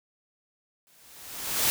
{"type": "noise with exponential growth", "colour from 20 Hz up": "white", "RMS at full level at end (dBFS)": -22, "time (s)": [0.87, 1.7], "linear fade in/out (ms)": 0, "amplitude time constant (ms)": 180, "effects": []}